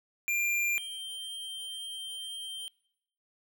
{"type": "tone pair in turn", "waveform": "square", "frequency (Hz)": [2387, 3149], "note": ["D7", "G7"], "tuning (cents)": [28, 7], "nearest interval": "perfect fourth", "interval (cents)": 479, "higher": "second", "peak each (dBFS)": [-28, -38], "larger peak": "first", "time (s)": [[0.28, 0.78], [0.78, 2.68]], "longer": "second", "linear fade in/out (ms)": 0, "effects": ["noise-tail reverb RT60 0.8 s tail -22 dB re dry"]}